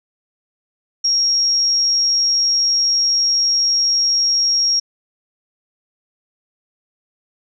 sine tone, 5588 Hz, F8, in tune, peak -13 dBFS, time 1.04-4.8 s, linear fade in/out 10 ms, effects none

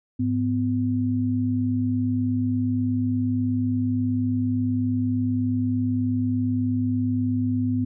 sine tone pair together, 104.1 / 252.5 Hz, G#2 / B3, +5 / +39 cents, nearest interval octave + minor third, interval 1534 cents, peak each -25 / -22 dBFS, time 0.19-7.85 s, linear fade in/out 10 ms, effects none

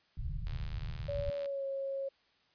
pink low-pass noise, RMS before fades -38 dBFS, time 0.17-1.3 s, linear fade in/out 2 ms, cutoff 150 Hz, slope 48 dB/octave
click train, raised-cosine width 0.2 ms, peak -33 dBFS, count 77, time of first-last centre 0.47-1.458 s, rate 76.9 Hz
sine tone with pitch glide, 570 to 545.5 Hz, C#5 to C#5, +48 to -28 cents, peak -34 dBFS, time 1.08-2.09 s, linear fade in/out 10 ms, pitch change -76 cents, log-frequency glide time 1.33-1.65 s
effects white hiss -70 dBFS RMS until 2.54 s + resampled to 11025 Hz

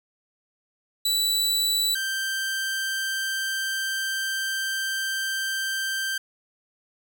sawtooth tone pair in turn, 3951 / 1568 Hz, B7 / G6, 0 / 0 cents, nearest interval octave + major third, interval 1600 cents, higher first, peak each -18 / -22 dBFS, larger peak first, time 1.05-1.95 / 1.95-6.18 s, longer second, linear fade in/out 5 ms, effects none

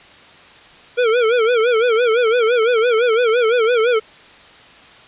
square tone with vibrato, 466.2 Hz, A#4, in tune, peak -13 dBFS, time 0.97-4 s, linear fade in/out 20 ms, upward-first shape sine, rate 5.9 Hz, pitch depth 120 cents each way, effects white hiss -43 dBFS RMS until 5.07 s + resampled to 8000 Hz

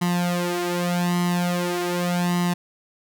sawtooth tone with flanger, 176.1 Hz, F3, 15 cents sharp, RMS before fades -23 dBFS, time 0.01-2.54 s, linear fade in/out 10 ms, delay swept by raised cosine 1 to 4.7 ms, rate 0.42 Hz, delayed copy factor +0.8, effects none

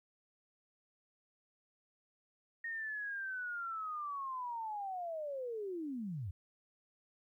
sine linear sweep, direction down, 1860 to 80.3 Hz, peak -38 dBFS, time 2.64-6.31 s, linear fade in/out 5 ms, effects 13-bit

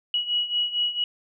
sine beating tone pair, 2914 / 2918.4 Hz, F#7 / F#7, -27 / -24 cents, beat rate 4.4 Hz, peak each -28 / -24 dBFS, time 0.14-1.04 s, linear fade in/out 2 ms, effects none

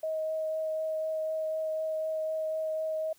sine tone with vibrato, 631 Hz, D#5, 24 cents sharp, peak -29 dBFS, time 0.03-3.13 s, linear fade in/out 5 ms, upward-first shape triangle, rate 4 Hz, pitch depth 10 cents each way, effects white hiss -63 dBFS RMS until 3.18 s

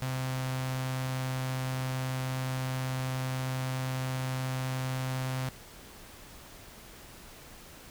sawtooth tone with notch filter, 130 Hz, C3, 11 cents flat, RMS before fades -33 dBFS, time 0.02-5.49 s, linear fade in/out 2 ms, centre 350 Hz, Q 1.1, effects pink hiss -50 dBFS RMS until 7.9 s

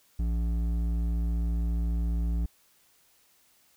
sine tone with hard clipping, 57.3 Hz, A#1, 29 cents flat, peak -27 dBFS, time 0.19-2.46 s, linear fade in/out 5 ms, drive 9 dB, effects white hiss -64 dBFS RMS until 3.76 s

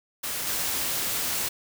white noise with level steps, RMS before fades -31 / -28 dBFS, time 0.23-1.49 s, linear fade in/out 10 ms, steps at 0.47 s, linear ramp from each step 2 ms, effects none

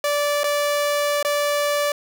sawtooth tone with dropouts, 582 Hz, D5, 16 cents flat, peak -15 dBFS, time 0.04-1.92 s, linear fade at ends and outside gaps 2 ms, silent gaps 0.434-0.441 / 1.228-1.248 s, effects none

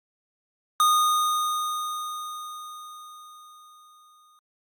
square tone with exponential decay, 1231 Hz, D#6, 19 cents flat, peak -17 dBFS, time 0.8-4.39 s, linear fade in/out 1 ms, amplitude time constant 780 ms, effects Opus 48 kbps

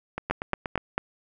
two click trains, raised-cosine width 0.5 ms, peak -9 / -15 dBFS, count 4 / 6, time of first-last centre 0.31-0.98 / 0.18-0.777 s, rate 4.48 / 8.37 Hz, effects none

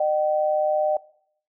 sine tone pair together, 609 / 766.6 Hz, D#5 / G5, -37 / -39 cents, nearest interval major third, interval 398 cents, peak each -20 / -24 dBFS, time 0-0.97 s, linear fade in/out 5 ms, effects noise-tail reverb RT60 0.6 s tail -20 dB re dry

